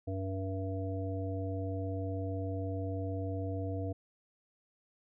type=harmonic tone; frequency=95.6 Hz; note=G2; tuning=43 cents flat; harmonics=1 / 3 / 5 / 7; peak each=-35 / -40 / -42 / -43 dBFS; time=0.07-3.93 s; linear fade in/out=10 ms; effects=none